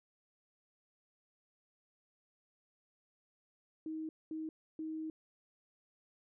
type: tone bursts at uneven times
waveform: sine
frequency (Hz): 315.7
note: D#4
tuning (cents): +25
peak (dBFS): -38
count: 3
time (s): 3.86-4.09 / 4.31-4.49 / 4.79-5.1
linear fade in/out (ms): 2
effects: none